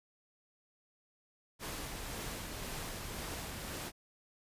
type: noise with tremolo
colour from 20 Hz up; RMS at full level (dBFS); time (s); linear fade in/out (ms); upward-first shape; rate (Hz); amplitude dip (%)
pink; -41; 1.59-3.92; 50; sine; 1.9; 25
effects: resampled to 32000 Hz